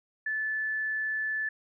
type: tone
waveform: sine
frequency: 1742 Hz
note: A6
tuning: 18 cents flat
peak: -28 dBFS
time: 0.26-1.49 s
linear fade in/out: 5 ms
effects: none